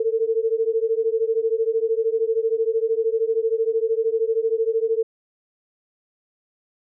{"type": "beating tone pair", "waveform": "sine", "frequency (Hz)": [444.8, 457.8], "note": ["A4", "A#4"], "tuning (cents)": [19, -31], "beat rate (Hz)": 13, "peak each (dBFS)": [-21, -22], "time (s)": [0, 5.03], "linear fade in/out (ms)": 5, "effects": []}